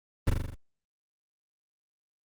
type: noise with echo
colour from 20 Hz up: brown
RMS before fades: -21 dBFS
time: 0.27-0.3 s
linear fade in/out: 5 ms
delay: 41 ms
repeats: 6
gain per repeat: -3 dB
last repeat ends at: 0.546 s
effects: Opus 24 kbps